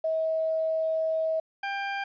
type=tone pair in turn; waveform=sine / 20% pulse; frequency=641 / 794.2 Hz; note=E5 / G5; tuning=-49 / +22 cents; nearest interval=major third; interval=371 cents; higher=second; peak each=-24 dBFS; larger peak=neither; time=0.04-1.4 / 1.63-2.04 s; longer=first; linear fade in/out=5 ms; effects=resampled to 11025 Hz + 10-bit